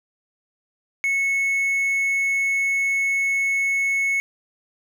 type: tone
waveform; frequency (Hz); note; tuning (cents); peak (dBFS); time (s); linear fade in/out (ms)
triangle; 2199; C#7; -14; -17; 1.04-4.2; 0
effects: none